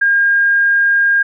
sine tone, 1615 Hz, G#6, 49 cents flat, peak -9 dBFS, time 0.01-1.23 s, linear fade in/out 10 ms, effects none

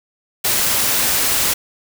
white noise, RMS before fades -17 dBFS, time 0.44-1.54 s, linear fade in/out 10 ms, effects none

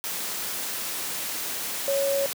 sine tone in noise, 554.4 Hz, C#5, in tune, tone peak -22 dBFS, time 1.88-2.26 s, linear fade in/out 0 ms, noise white, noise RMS -31 dBFS, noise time 0.04-2.33 s, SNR +6 dB, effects high-pass 150 Hz 12 dB/octave

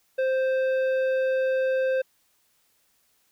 triangle tone with tanh clipping, 523.3 Hz, C5, in tune, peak -23 dBFS, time 0.18-2.02 s, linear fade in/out 10 ms, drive 14 dB, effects white hiss -67 dBFS RMS until 3.31 s

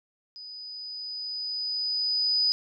sine tone with level ramp, 4978 Hz, D#8, in tune, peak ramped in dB -40 to -20 dBFS, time 0.36-2.52 s, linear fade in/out 0 ms, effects none

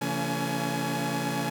sawtooth tone cluster, 137.6 / 170.1 / 226 / 283.5 / 841 Hz, C#3 / F3 / A3 / C#4 / G#5, -12 / -45 / +47 / +39 / +22 cents, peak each -30 dBFS, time 0.01-1.5 s, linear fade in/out 10 ms, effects none

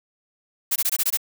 blue noise bursts, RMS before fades -21 dBFS, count 7, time 0.71-1.173 s, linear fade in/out 10 ms, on 49 ms, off 20 ms, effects none

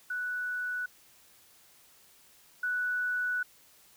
sine tone pair in turn, 1480 / 1480 Hz, F#6 / F#6, 0 / 0 cents, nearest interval unison, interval 0 cents, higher neither, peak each -31 / -28 dBFS, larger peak second, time 0.1-0.86 / 2.63-3.43 s, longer second, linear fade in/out 5 ms, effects white hiss -60 dBFS RMS until 3.96 s

